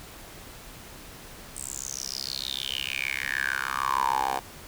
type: tone with high-pass filter sweep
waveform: 10% pulse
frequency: 66.6 Hz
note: C2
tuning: 31 cents sharp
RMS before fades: -30 dBFS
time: 1.55-4.4 s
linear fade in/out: 20 ms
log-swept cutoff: 8600 to 700 Hz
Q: 8.3
effects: pink hiss -45 dBFS RMS until 4.67 s